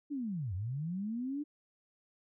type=linear two-way sweep; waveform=sine; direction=down then up; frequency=300.9 to 86 to 300.9 Hz; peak=-34 dBFS; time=0.1-1.44 s; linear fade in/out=20 ms; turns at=0.54 s; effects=none